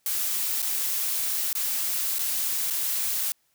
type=noise with dropouts; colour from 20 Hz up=blue; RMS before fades=-27 dBFS; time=0.06-3.32 s; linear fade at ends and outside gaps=1 ms; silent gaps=0.62-0.626 / 1.53-1.552 / 2.185-2.192 / 2.701-2.706 s; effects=white hiss -69 dBFS RMS until 3.54 s